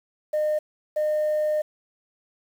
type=tone bursts at uneven times; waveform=sine; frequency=609 Hz; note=D#5; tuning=37 cents flat; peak=-19 dBFS; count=2; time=0.33-0.59 / 0.96-1.62 s; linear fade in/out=10 ms; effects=tanh soft clip ceiling -18 dBFS + 8-bit